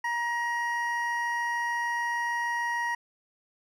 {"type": "tone pair together", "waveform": "triangle", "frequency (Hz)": [946.5, 1893], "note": ["A#5", "A#6"], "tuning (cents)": [26, 26], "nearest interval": "octave", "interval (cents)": 1200, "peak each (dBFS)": -28, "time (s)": [0.04, 2.95], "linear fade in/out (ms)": 5, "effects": []}